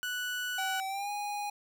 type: tone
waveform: 30% pulse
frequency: 1480 Hz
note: F#6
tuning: in tune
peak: -30 dBFS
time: 0.03-0.8 s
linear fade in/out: 0 ms
type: tone with pitch glide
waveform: square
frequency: 768 to 823.1 Hz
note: G5 to G#5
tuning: -36 to -16 cents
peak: -34 dBFS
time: 0.58-1.5 s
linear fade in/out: 5 ms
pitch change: +120 cents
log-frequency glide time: 0.87-1.1 s
effects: none

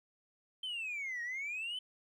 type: exponential two-way sweep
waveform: sine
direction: down then up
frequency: 3136 to 1864.7 to 3080 Hz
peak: -35 dBFS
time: 0.63-1.79 s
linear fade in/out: 5 ms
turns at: 1.22 s
effects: tanh soft clip ceiling -35 dBFS + 12-bit

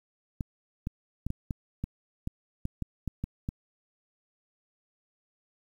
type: clicks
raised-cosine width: 5 ms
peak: -19 dBFS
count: 12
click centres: 0.408 / 0.871 / 1.266 / 1.304 / 1.508 / 1.84 / 2.274 / 2.654 / 2.823 / 3.077 / 3.24 / 3.489 s
effects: 9-bit

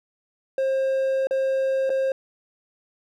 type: tone with dropouts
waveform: triangle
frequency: 533 Hz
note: C5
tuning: 32 cents sharp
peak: -18 dBFS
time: 0.58-2.12 s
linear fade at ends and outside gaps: 2 ms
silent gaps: 1.271-1.309 / 1.895-1.901 s
effects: none

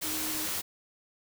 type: tone in noise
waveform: sine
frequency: 311.1 Hz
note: D#4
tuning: in tune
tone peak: -39 dBFS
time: 0.03-0.47 s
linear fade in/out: 20 ms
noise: white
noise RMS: -33 dBFS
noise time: 0.01-0.62 s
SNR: -9 dB
effects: none

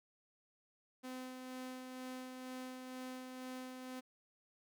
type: tone with tremolo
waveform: sawtooth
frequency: 256.1 Hz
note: C4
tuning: 37 cents flat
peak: -40 dBFS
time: 1.03-4.01 s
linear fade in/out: 20 ms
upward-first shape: sine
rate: 2.1 Hz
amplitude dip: 35%
effects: none

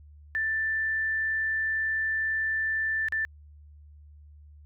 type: tone with dropouts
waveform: sine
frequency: 1769 Hz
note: A6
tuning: 9 cents sharp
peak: -25 dBFS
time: 0.35-3.25 s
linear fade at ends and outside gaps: 0 ms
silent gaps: 3.085-3.123 s
effects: added 74 Hz sine -48 dBFS peak until 4.65 s

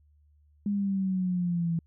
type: exponential sweep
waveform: sine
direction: down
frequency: 205.5 to 164.81 Hz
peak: -25 dBFS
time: 0.66-1.79 s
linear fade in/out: 2 ms
effects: added 74 Hz sine -59 dBFS peak until 1.86 s

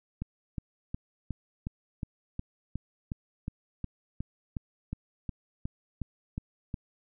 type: click train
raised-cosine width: 5 ms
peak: -21 dBFS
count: 19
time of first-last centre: 0.22-6.742 s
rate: 2.76 Hz
effects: none

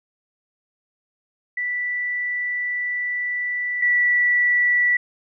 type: tone pair in turn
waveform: sine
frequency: 1969 / 1956.5 Hz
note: B6 / B6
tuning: -6 / -17 cents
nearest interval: unison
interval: 11 cents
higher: first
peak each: -22 / -15 dBFS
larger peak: second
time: 1.57-3.82 / 3.82-4.97 s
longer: first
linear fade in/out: 5 ms
effects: none

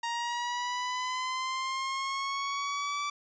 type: linear sweep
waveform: sawtooth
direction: up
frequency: 932.3 to 1161 Hz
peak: -27 dBFS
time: 0.03-3.1 s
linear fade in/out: 5 ms
effects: resampled to 16000 Hz

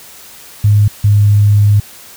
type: tone pair in turn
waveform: sine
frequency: 103.83 / 103.11 Hz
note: G#2 / G#2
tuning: 0 / -12 cents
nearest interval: unison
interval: 12 cents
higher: first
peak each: -5 dBFS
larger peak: neither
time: 0.64-0.88 / 1.04-1.8 s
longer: second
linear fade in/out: 5 ms
effects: white hiss -36 dBFS RMS until 2.16 s

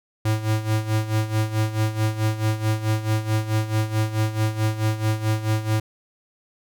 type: tone with tremolo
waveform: square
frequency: 108.8 Hz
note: A2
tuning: 19 cents flat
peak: -18 dBFS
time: 0.25-5.8 s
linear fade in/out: 5 ms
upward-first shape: sine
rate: 4.6 Hz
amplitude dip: 75%
effects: none

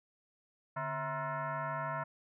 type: tone with frequency modulation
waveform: sine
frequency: 146.83 Hz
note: D3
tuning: in tune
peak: -34 dBFS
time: 0.76-2.04 s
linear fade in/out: 10 ms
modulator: 400 Hz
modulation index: 3.6
effects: none

